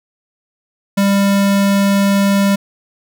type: tone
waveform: square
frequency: 198.6 Hz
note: G3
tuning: 23 cents sharp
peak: -11 dBFS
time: 0.97-2.56 s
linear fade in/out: 10 ms
effects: none